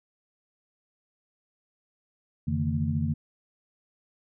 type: tone cluster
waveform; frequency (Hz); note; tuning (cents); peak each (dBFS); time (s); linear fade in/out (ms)
sine; 88.2 / 142.1 / 156.2 / 226.5; F2 / C#3 / D#3 / A#3; +18 / +43 / +7 / -50; -30; 2.47-3.14; 10
effects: none